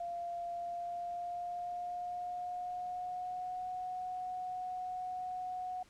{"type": "tone with pitch glide", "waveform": "sine", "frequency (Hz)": [693, 733.8], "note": ["F5", "F#5"], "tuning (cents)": [-14, -15], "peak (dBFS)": -37, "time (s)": [0, 5.83], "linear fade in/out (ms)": 5, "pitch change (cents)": 99, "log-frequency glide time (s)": [0.52, 3.69], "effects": ["pink hiss -64 dBFS RMS until 5.89 s", "low-pass 9000 Hz 12 dB/octave"]}